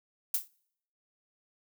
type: noise with exponential decay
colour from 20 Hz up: violet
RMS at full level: -24 dBFS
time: 0.34-0.48 s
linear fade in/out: 5 ms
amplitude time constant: 30 ms
effects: noise-tail reverb RT60 0.7 s tail -26 dB re dry